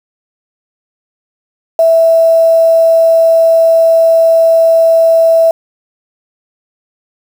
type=tone with quantisation; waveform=sine; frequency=657 Hz; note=E5; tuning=6 cents flat; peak=-4 dBFS; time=1.79-5.51 s; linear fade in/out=2 ms; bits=5; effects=none